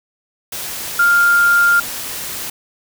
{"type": "tone in noise", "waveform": "sine", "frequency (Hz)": 1400, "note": "F6", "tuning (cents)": 4, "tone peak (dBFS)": -9, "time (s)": [0.99, 1.8], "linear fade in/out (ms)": 5, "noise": "white", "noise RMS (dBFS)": -26, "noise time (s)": [0.52, 2.5], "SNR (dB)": 14, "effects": []}